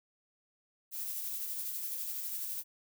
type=noise with tremolo; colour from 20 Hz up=violet; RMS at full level=-37 dBFS; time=0.91-2.64 s; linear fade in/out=50 ms; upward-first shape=sine; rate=12 Hz; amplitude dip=30%; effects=none